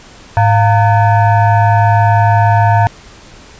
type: tone with frequency modulation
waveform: sine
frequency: 106.1 Hz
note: G#2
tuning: 38 cents sharp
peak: -6 dBFS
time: 0.37-2.87 s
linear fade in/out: 0 ms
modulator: 807 Hz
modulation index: 1.1
effects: pink hiss -38 dBFS RMS until 3.59 s + resampled to 16000 Hz